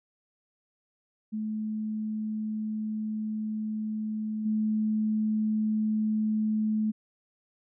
sine tone with level steps, 215.8 Hz, A3, 33 cents flat, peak -29 / -24 dBFS, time 1.32-6.92 s, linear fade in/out 20 ms, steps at 4.45 s, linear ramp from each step 10 ms, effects none

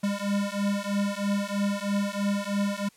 square beating tone pair, 200 / 203.1 Hz, G3 / G#3, +35 / -38 cents, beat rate 3.1 Hz, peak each -29 / -29 dBFS, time 0.03-2.89 s, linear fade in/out 10 ms, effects white hiss -59 dBFS RMS until 2.96 s + low-pass 11000 Hz 12 dB/octave

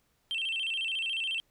sine tone with vibrato, 2908 Hz, F#7, 31 cents flat, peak -28 dBFS, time 0.31-1.4 s, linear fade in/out 0 ms, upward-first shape square, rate 14 Hz, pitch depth 140 cents each way, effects tanh soft clip ceiling -27 dBFS + pink hiss -72 dBFS RMS until 1.5 s

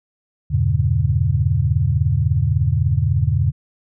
sine chord, E diminished seventh, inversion none, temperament just, 82.41 / 98.89 / 118.67 / 142.4 Hz, E2 / G2 / Bb2 / Db3, 0 / +16 / +31 / +47 cents, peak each -20 dBFS, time 0.5-3.52 s, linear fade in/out 20 ms, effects none

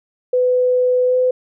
sine tone with pitch glide, 501 to 506.5 Hz, B4 to B4, +25 to +44 cents, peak -12 dBFS, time 0.33-1.31 s, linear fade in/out 5 ms, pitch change +19 cents, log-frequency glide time 1.06-1.16 s, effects none

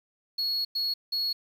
sine tone bursts at uneven times, 4339 Hz, C#8, 38 cents flat, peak -23 dBFS, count 3, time 0.38-0.65 / 0.75-0.94 / 1.12-1.33 s, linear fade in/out 10 ms, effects tanh soft clip ceiling -25 dBFS + 9-bit

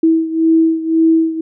sine beating tone pair, 324 / 325.9 Hz, E4 / E4, -30 / -20 cents, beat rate 1.9 Hz, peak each -11 / -15 dBFS, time 0.03-1.41 s, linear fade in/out 5 ms, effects none

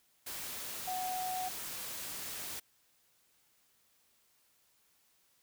sine tone in noise, 740 Hz, F#5, in tune, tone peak -35 dBFS, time 0.87-1.49 s, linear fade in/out 10 ms, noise white, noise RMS -42 dBFS, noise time 0.26-2.6 s, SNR +4 dB, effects white hiss -71 dBFS RMS until 5.42 s

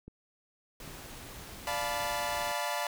clicks, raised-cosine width 3 ms, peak -33 dBFS, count 2, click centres 0.08 / 0.877 s
pink noise, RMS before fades -46 dBFS, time 0.8-2.52 s, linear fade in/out 2 ms
sawtooth chord, B half-diminished seventh, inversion first, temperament equal with one note detuned, 587.3 / 698.5 / 869.9 / 987.8 Hz, D5 / F5 / A5 / B5, 0 / 0 / -20 / 0 cents, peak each -33 dBFS, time 1.67-2.87 s, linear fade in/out 2 ms
effects none

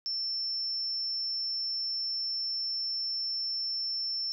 sine tone, 5370 Hz, E8, 31 cents sharp, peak -30 dBFS, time 0.06-4.32 s, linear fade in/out 0 ms, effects none

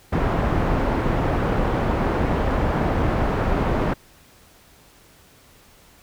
pink low-pass noise, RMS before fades -21 dBFS, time 0.12-3.94 s, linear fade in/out 10 ms, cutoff 1200 Hz, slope 12 dB/octave, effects pink hiss -52 dBFS RMS until 6.02 s

